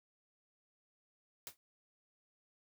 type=noise with exponential decay; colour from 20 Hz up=white; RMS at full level=-42 dBFS; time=1.47-1.57 s; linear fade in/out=0 ms; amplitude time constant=20 ms; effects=none